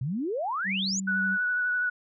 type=exponential sweep; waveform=sine; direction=up; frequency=118.7 to 7290 Hz; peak=-27 dBFS; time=0.01-1 s; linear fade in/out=5 ms
type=tone; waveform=sine; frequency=192.8 Hz; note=G3; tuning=28 cents flat; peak=-30 dBFS; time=0.64-1.38 s; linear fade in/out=50 ms
type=tone with vibrato; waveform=sine; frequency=1476 Hz; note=F#6; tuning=5 cents flat; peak=-24 dBFS; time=1.07-1.9 s; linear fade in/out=10 ms; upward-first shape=triangle; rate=12 Hz; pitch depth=20 cents each way
effects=none